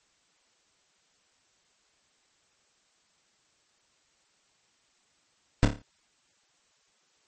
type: noise with echo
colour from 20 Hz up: brown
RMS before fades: -17 dBFS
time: 5.63-5.65 s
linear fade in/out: 0 ms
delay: 28 ms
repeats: 6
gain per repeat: -6 dB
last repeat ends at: 5.818 s
effects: white hiss -68 dBFS RMS until 7.27 s + MP3 32 kbps